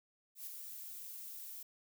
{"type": "noise with ADSR envelope", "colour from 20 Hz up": "violet", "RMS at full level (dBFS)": -43, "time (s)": [0.35, 1.63], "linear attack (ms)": 120, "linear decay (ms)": 3, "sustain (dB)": -5, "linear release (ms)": 6, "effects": []}